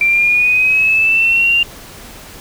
sine linear sweep, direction up, 2349 to 2794 Hz, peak -9 dBFS, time 0.01-1.63 s, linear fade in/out 2 ms, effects pink hiss -35 dBFS RMS until 2.4 s

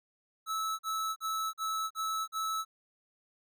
square tone bursts, 1305 Hz, E6, 18 cents flat, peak -32 dBFS, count 6, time 0.46-2.65 s, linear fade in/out 50 ms, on 330 ms, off 42 ms, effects none

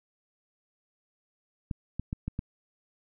clicks, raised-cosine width 5 ms, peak -19 dBFS, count 5, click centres 1.712 / 1.996 / 2.129 / 2.28 / 2.391 s, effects none

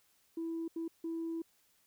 sine tone bursts at uneven times, 329.6 Hz, E4, in tune, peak -34 dBFS, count 3, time 0.37-0.68 / 0.76-0.88 / 1.04-1.42 s, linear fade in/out 5 ms, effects tanh soft clip ceiling -32 dBFS + white hiss -71 dBFS RMS until 1.86 s

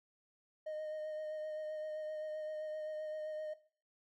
triangle tone with vibrato, 617 Hz, D#5, 15 cents flat, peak -36 dBFS, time 0.66-3.54 s, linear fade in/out 10 ms, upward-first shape sine, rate 7.7 Hz, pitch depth 16 cents each way, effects noise-tail reverb RT60 0.4 s tail -17 dB re dry + tanh soft clip ceiling -33 dBFS

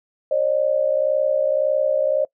sine tone pair together, 543.2 / 605 Hz, C#5 / D#5, -35 / -49 cents, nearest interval major second, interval 186 cents, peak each -19 dBFS, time 0.31-2.25 s, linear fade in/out 5 ms, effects noise-tail reverb RT60 0.1 s tail -24 dB re dry

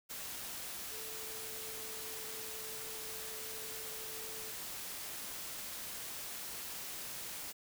sine tone in noise, 440 Hz, A4, in tune, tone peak -52 dBFS, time 0.91-4.52 s, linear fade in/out 20 ms, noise white, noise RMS -44 dBFS, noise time 0.09-7.53 s, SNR -11 dB, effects none

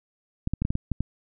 clicks, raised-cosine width 5 ms, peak -13 dBFS, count 8, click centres 0.474 / 0.536 / 0.62 / 0.651 / 0.705 / 0.754 / 0.917 / 1.006 s, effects none

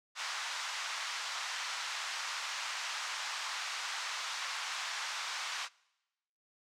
pink band-pass noise, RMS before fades -39 dBFS, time 0.15-5.69 s, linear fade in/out 50 ms, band 960 to 6700 Hz, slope 24 dB/octave, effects noise-tail reverb RT60 1.0 s tail -25 dB re dry

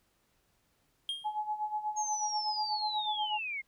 triangle tone with exponential decay, 3224 Hz, G7, 48 cents sharp, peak -28 dBFS, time 1.09-1.39 s, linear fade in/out 1 ms, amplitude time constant 64 ms
sine tone with tremolo, 849 Hz, G#5, 38 cents sharp, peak -29 dBFS, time 1.24-3.39 s, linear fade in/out 20 ms, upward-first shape sine, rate 8.2 Hz, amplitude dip 75%
sine linear sweep, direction down, 6560 to 2093 Hz, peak -34 dBFS, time 1.96-3.62 s, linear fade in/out 20 ms
effects pink hiss -73 dBFS RMS until 3.67 s

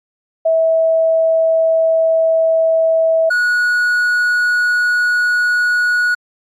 sine / triangle tone pair in turn, 650 / 1459.2 Hz, E5 / F#6, -24 / -24 cents, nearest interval octave + major second, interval 1400 cents, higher second, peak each -10 dBFS, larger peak neither, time 0.45-3.3 / 3.3-6.15 s, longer neither, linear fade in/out 10 ms, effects AAC 64 kbps

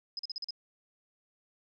sine tone bursts, 5060 Hz, D#8, 28 cents sharp, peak -34 dBFS, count 6, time 0.17-0.507 s, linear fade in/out 2 ms, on 22 ms, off 41 ms, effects none

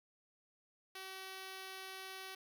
5% pulse tone, 380.4 Hz, F#4, 48 cents sharp, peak -35 dBFS, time 0.95-2.35 s, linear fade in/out 5 ms, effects none

